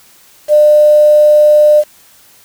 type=tone with quantisation; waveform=sine; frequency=600 Hz; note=D5; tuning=37 cents sharp; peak=-3 dBFS; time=0.48-1.84 s; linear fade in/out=50 ms; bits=5; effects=white hiss -44 dBFS RMS until 2.44 s